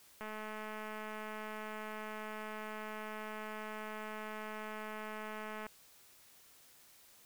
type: click train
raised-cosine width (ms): 0.5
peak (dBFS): -30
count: 1174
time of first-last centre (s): 0.21-5.666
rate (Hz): 215
effects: white hiss -62 dBFS RMS until 7.25 s